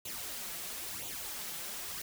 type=noise with flanger; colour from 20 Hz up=white; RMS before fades=-41 dBFS; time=0.05-2.02 s; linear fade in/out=5 ms; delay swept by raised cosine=0.28 to 5.98 ms; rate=0.99 Hz; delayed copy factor=+0.7; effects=none